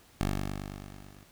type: tone with level ramp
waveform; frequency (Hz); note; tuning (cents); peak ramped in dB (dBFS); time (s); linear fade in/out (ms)
10% pulse; 49.17; G1; +6; -18 to -44; 0.21-1.23; 0
effects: pink hiss -59 dBFS RMS until 1.31 s